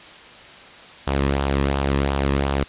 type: tone with flanger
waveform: sawtooth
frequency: 69.1 Hz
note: C#2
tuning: 5 cents flat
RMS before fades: -21 dBFS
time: 1.07-2.64 s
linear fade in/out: 5 ms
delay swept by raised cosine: 0.44 to 1.39 ms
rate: 2.8 Hz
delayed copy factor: -0.5
effects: white hiss -42 dBFS RMS until 2.68 s + resampled to 8000 Hz